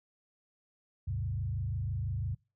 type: tone with frequency modulation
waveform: sine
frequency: 100 Hz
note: G2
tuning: 35 cents sharp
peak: -31 dBFS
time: 1.07-2.35 s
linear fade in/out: 10 ms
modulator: 26 Hz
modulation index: 1.2
effects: noise-tail reverb RT60 0.3 s tail -26 dB re dry